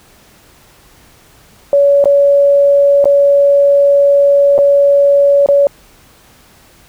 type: tone with dropouts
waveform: sine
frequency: 565 Hz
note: C#5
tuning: 33 cents sharp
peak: -5 dBFS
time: 1.73-5.67 s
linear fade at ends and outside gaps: 1 ms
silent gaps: 2.041-2.056 / 3.043-3.055 / 4.58-4.587 / 5.461-5.487 s
effects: pink hiss -45 dBFS RMS until 6.88 s